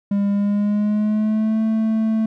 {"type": "tone with pitch glide", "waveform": "triangle", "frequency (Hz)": [201.2, 220.7], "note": ["G3", "A3"], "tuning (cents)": [45, 5], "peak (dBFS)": -14, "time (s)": [0.11, 2.26], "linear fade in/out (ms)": 5, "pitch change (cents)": 160, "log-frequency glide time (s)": [0.3, 1.62], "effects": []}